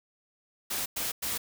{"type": "noise bursts", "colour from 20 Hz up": "white", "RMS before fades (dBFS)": -32, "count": 3, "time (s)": [0.7, 1.38], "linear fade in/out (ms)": 10, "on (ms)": 160, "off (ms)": 100, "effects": []}